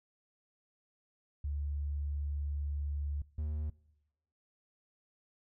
sine / triangle tone pair in turn, 72.3 / 75.8 Hz, D2 / D#2, -27 / -45 cents, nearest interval minor second, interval 82 cents, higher second, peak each -33 / -31 dBFS, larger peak second, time 1.44-3.22 / 3.38-3.7 s, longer first, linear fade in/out 5 ms, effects noise-tail reverb RT60 0.9 s tail -22 dB re dry

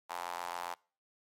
sawtooth tone with high-pass filter, 87.31 Hz, F2, in tune, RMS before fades -40 dBFS, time 0.09-0.75 s, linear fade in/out 20 ms, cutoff 880 Hz, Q 3.6, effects noise-tail reverb RT60 0.4 s tail -24 dB re dry + MP3 64 kbps

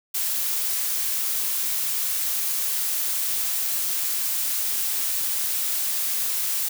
blue noise, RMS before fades -25 dBFS, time 0.14-6.69 s, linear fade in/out 10 ms, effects none

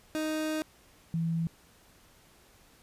30% pulse / sine tone pair in turn, 311.1 / 165.17 Hz, D#4 / E3, 0 / +4 cents, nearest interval major seventh, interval 1096 cents, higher first, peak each -27 dBFS, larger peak neither, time 0.15-0.62 / 1.14-1.47 s, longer first, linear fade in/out 0 ms, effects pink hiss -60 dBFS RMS until 2.82 s + resampled to 32000 Hz

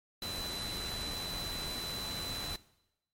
sine tone in noise, 4006 Hz, B7, 24 cents sharp, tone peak -38 dBFS, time 0.22-2.56 s, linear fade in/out 2 ms, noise pink, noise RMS -41 dBFS, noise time 0.22-2.56 s, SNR 0 dB, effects noise-tail reverb RT60 0.9 s tail -19 dB re dry + MP3 64 kbps

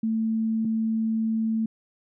sine tone pair in turn, 222.5 / 222.5 Hz, A3 / A3, +20 / +20 cents, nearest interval unison, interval 0 cents, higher neither, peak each -22 dBFS, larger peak neither, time 0.03-0.65 / 0.65-1.66 s, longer second, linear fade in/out 5 ms, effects none

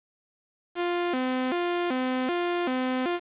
sawtooth tone with vibrato, 299.5 Hz, D4, 34 cents sharp, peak -21 dBFS, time 0.75-3.2 s, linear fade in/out 50 ms, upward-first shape square, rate 1.3 Hz, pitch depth 270 cents each way, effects resampled to 8000 Hz + 8-bit

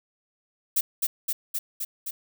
violet noise with echo, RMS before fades -22 dBFS, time 0.76-0.81 s, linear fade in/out 10 ms, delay 260 ms, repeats 5, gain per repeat -2 dB, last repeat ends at 2.11 s, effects none

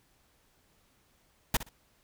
pink noise with echo, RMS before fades -25 dBFS, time 1.54-1.57 s, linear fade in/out 5 ms, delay 61 ms, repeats 2, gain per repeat -14 dB, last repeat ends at 1.692 s, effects pink hiss -68 dBFS RMS until 2.03 s

